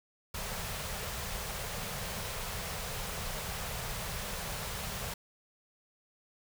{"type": "band-stop noise", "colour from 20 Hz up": "pink", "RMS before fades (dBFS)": -38, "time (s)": [0.34, 5.14], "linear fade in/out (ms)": 5, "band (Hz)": [210, 410], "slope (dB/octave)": 48, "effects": []}